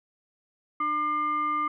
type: tone with frequency modulation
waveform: sine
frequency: 1200 Hz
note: D6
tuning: 37 cents sharp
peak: -24 dBFS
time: 0.8-1.68 s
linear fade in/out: 5 ms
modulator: 900 Hz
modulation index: 0.46
effects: none